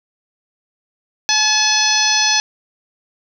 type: harmonic tone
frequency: 858 Hz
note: A5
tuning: 44 cents flat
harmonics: 1 / 2 / 3 / 4 / 5 / 6 / 7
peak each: -22 / -22 / -21 / -22 / -20 / -19 / -18 dBFS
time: 1.29-2.4 s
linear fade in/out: 0 ms
effects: none